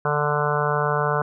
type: harmonic tone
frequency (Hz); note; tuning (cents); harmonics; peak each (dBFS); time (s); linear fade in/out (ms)
147.8; D3; +11; 1 / 3 / 4 / 5 / 6 / 7 / 8 / 9 / 10; -26 / -26 / -28 / -29 / -31 / -27 / -30 / -29 / -29; 0.05-1.22; 2
effects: none